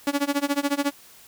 sawtooth tone with tremolo, 284.2 Hz, C#4, 43 cents sharp, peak -15 dBFS, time 0.07-0.91 s, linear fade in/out 2 ms, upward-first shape sine, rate 14 Hz, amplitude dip 95%, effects white hiss -50 dBFS RMS until 1.27 s

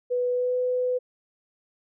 sine tone with pitch glide, 493.9 to 500.8 Hz, B4 to B4, 0 to +24 cents, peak -22 dBFS, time 0.1-0.99 s, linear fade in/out 20 ms, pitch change +24 cents, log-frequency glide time 0.31-0.56 s, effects none

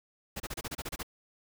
pink noise bursts, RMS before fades -37 dBFS, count 10, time 0.36-1.031 s, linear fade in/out 10 ms, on 41 ms, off 29 ms, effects none

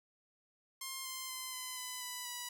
5% pulse tone with pitch steps, 1060 / 1046 / 1032.2 / 1018.6 / 1005.1 / 991.9 / 978.8 Hz, C6 / C6 / C6 / C6 / B5 / B5 / B5, +22 / -1 / -24 / -47 / +30 / +7 / -16 cents, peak -29 dBFS, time 0.81-2.49 s, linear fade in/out 5 ms, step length 240 ms, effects none

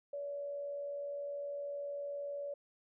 sine tone with frequency modulation, 571 Hz, D5, 49 cents flat, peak -38 dBFS, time 0.13-2.54 s, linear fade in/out 5 ms, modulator 80.5 Hz, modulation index 0.22, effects none

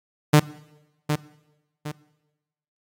sawtooth tone with echo, 150 Hz, D3, 37 cents sharp, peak -7 dBFS, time 0.33-0.4 s, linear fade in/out 10 ms, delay 760 ms, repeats 2, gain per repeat -9 dB, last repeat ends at 1.92 s, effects noise-tail reverb RT60 1.0 s tail -20 dB re dry + AAC 48 kbps

